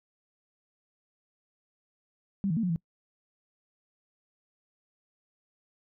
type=tone with pitch steps; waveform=sine; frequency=196.8 / 160.2 / 227 / 180.3 / 165.2 Hz; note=G3 / E3 / A#3 / F#3 / E3; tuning=+7 / -49 / -46 / -45 / +4 cents; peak=-25 dBFS; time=2.44-2.76 s; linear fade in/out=0 ms; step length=64 ms; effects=noise-tail reverb RT60 0.1 s tail -24 dB re dry